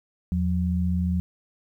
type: tone pair together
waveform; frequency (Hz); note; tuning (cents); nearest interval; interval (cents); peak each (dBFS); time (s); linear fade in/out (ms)
sine; 82.41 / 179.74; E2 / F#3; 0 / -50; octave + major second; 1350; -24; 0.32-1.2; 0
effects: 10-bit